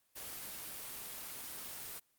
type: noise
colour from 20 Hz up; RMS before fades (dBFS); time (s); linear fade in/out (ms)
white; -45; 0.15-2; 20
effects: white hiss -75 dBFS RMS until 2.18 s + Opus 24 kbps